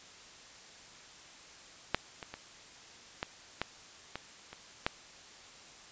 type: clicks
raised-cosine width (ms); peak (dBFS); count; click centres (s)
0.3; -10 / -25 / -25 / -17 / -15 / -21 / -28 / -12; 8; 1.946 / 2.228 / 2.34 / 3.229 / 3.616 / 4.156 / 4.53 / 4.865
effects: white hiss -53 dBFS RMS until 5.91 s + resampled to 16000 Hz